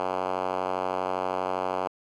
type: tone with band-pass filter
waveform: 5% pulse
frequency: 92.5 Hz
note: F#2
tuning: in tune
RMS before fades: -29 dBFS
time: 0-1.88 s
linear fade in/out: 0 ms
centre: 770 Hz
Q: 1.1
effects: none